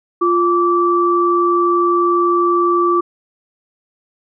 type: tone pair together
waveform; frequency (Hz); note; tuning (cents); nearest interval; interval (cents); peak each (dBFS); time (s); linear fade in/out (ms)
sine; 349.2 / 1161.1; F4 / D6; 0 / -20; octave + major sixth; 2080; -14 / -14; 0.21-3.01; 10
effects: none